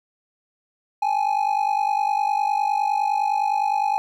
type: ring-modulated tone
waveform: triangle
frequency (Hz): 830.6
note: G#5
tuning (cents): 0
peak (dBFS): -14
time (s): 1.02-3.98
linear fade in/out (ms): 0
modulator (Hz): 24.9
effects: none